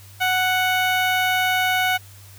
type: tone with notch filter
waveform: 15% pulse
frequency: 740 Hz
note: F#5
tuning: in tune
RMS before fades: -20 dBFS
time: 0.2-1.98 s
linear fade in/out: 20 ms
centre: 7700 Hz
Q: 1.6
effects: added 98 Hz sine -43 dBFS peak until 2.38 s + white hiss -48 dBFS RMS until 2.38 s